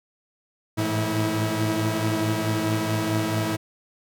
sawtooth tone cluster, 107 / 111.6 / 167.2 / 323.1 Hz, A2 / A2 / E3 / E4, -48 / +25 / +25 / -35 cents, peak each -24 / -24 / -29 / -22 dBFS, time 0.77-3.57 s, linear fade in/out 20 ms, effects none

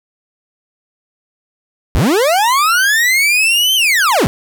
40% pulse linear two-way sweep, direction up then down, 36.54 to 3146 to 68.5 Hz, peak -9 dBFS, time 1.95-4.27 s, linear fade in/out 0 ms, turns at 3.75 s, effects 8-bit

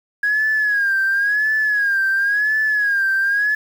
sine tone with vibrato, 1652 Hz, G#6, 10 cents flat, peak -14 dBFS, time 0.23-3.55 s, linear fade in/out 5 ms, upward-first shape sine, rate 0.95 Hz, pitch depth 92 cents each way, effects tanh soft clip ceiling -10 dBFS + 7-bit

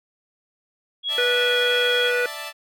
sine tone, 3322 Hz, G#7, in tune, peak -22 dBFS, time 1.03-2.12 s, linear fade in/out 50 ms
10% pulse chord, D suspended second, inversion none, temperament equal with one note detuned, 589.7 / 659.3 / 880 Hz, D5 / E5 / A5, +7 / 0 / 0 cents, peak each -27 dBFS, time 1.08-2.53 s, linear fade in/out 50 ms
harmonic tone, 489.3 Hz, B4, 16 cents flat, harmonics 1 / 3 / 4 / 5, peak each -22 / -23 / -32 / -29 dBFS, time 1.18-2.26 s, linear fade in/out 2 ms
effects none

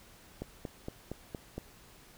click train, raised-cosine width 2 ms, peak -24 dBFS, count 6, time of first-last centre 0.42-1.58 s, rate 4.31 Hz, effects pink hiss -57 dBFS RMS until 2.17 s

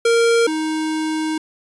square tone pair in turn, 464.2 / 313.4 Hz, A#4 / D#4, -7 / +13 cents, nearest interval perfect fifth, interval 680 cents, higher first, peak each -13 / -20 dBFS, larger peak first, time 0.05-0.47 / 0.47-1.38 s, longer second, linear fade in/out 5 ms, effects resampled to 24000 Hz

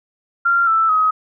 sine tone with pitch steps, 1384 / 1323.8 / 1266.2 Hz, F6 / E6 / D#6, -16 / +7 / +30 cents, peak -12 dBFS, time 0.45-1.11 s, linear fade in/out 10 ms, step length 220 ms, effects none

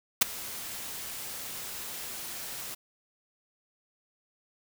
white noise with ADSR envelope, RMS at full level -17 dBFS, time 0.21-2.75 s, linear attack 11 ms, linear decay 10 ms, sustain -22 dB, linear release 10 ms, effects none

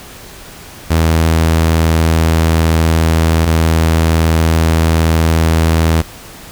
sawtooth tone pair in turn, 81.2 / 81.2 Hz, E2 / E2, -26 / -26 cents, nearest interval unison, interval 0 cents, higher neither, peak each -5 dBFS, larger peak neither, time 0.9-3.46 / 3.46-6.02 s, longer neither, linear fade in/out 10 ms, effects pink hiss -34 dBFS RMS until 6.51 s

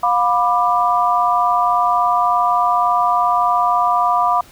sine chord, B diminished, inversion second, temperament just, 711.2 / 987.8 / 1185.3 Hz, F5 / B5 / D6, +31 / 0 / +16 cents, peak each -17 dBFS, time 0.03-4.41 s, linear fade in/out 5 ms, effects pink hiss -45 dBFS RMS until 4.51 s

